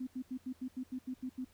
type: tone bursts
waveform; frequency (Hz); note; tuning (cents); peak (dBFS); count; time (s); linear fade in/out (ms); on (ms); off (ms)
sine; 256; C4; -38; -36; 10; 0-1.448; 10; 71; 82
effects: added 86 Hz sine -68 dBFS peak until 1.53 s + pink hiss -67 dBFS RMS until 1.53 s